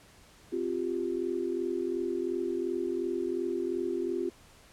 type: chord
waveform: sine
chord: C suspended fourth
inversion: none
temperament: equal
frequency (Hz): 261.6 / 349.2 / 392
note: C4 / F4 / G4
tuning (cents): 0 / 0 / 0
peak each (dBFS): -37 / -31 / -34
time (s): 0.52-4.3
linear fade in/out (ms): 10
effects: pink hiss -57 dBFS RMS until 4.72 s + low-pass 11000 Hz 12 dB/octave